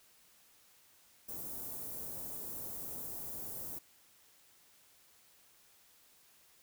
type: band-stop noise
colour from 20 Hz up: white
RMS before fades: -43 dBFS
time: 1.28-3.79 s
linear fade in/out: 10 ms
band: 580 to 13000 Hz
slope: 12 dB/octave
effects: white hiss -65 dBFS RMS until 6.62 s